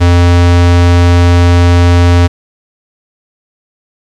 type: tone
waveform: square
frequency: 87.31 Hz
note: F2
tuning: in tune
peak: -4 dBFS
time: 0-2.28 s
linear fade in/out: 20 ms
effects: low-pass 6000 Hz 12 dB/octave + 7-bit